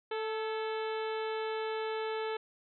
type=harmonic tone with a mistuned harmonic; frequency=440 Hz; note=A4; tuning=in tune; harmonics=1 / 2 / 3 / 4 / 5 / 6 / 7 / 8 / 9; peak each=-34 / -40 / -44 / -46 / -48 / -50 / -51 / -52 / -53 dBFS; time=0.11-2.37 s; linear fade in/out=5 ms; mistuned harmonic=4; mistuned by=-50 cents; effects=none